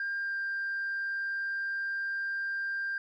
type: tone with pitch glide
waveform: sine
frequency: 1600 to 1589.9 Hz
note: G6 to G6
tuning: +35 to +24 cents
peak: -29 dBFS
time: 0-2.98 s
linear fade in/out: 2 ms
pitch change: -11 cents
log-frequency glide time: 0.19-0.36 s
effects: tanh soft clip ceiling -28 dBFS